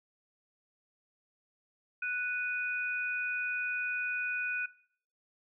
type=tone pair together; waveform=sine; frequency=1480 / 2480 Hz; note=F#6 / D#7; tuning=0 / -6 cents; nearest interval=major sixth; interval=894 cents; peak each=-34 / -35 dBFS; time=2.02-4.66 s; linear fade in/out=5 ms; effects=noise-tail reverb RT60 0.6 s tail -20 dB re dry